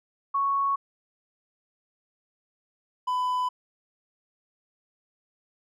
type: tone pair in turn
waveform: sine / triangle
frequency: 1108.7 / 1000.9 Hz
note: C#6 / B5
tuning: 0 / +23 cents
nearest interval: major second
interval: 177 cents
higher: first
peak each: -22 dBFS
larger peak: neither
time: 0.34-0.76 / 3.07-3.49 s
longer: neither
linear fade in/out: 10 ms
effects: none